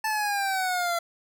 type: exponential sweep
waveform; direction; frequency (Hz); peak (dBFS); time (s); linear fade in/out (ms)
25% pulse; down; 880 to 677; -21; 0.04-0.99; 5
effects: none